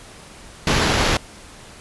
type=noise with sample-and-hold; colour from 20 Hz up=pink; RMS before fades=-18 dBFS; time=0.67-1.17 s; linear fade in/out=2 ms; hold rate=8820 Hz; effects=pink hiss -42 dBFS RMS until 1.8 s + resampled to 24000 Hz